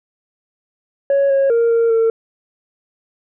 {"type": "tone with pitch steps", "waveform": "sine", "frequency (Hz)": [556, 547, 464.9, 461.6, 452.9], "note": ["C#5", "C#5", "A#4", "A#4", "A#4"], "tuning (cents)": [5, -23, -5, -17, -50], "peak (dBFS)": -9, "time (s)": [1.1, 2.1], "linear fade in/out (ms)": 2, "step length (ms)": 200, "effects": ["tanh soft clip ceiling -10 dBFS"]}